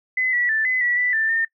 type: tone with pitch steps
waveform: sine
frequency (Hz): 2026 / 1945 / 1764 / 2024 / 1943 / 1979 / 1776 / 1815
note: B6 / B6 / A6 / B6 / B6 / B6 / A6 / A#6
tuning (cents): +44 / -27 / +4 / +42 / -29 / +3 / +16 / -47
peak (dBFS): -18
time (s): 0.17-1.45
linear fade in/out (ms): 5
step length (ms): 160
effects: noise-tail reverb RT60 0.1 s tail -21 dB re dry